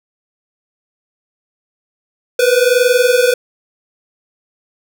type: tone pair together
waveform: square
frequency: 483.9 / 505 Hz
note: B4 / B4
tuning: -35 / +39 cents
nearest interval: minor second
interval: 74 cents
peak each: -13 dBFS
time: 2.39-3.34 s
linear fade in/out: 5 ms
effects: none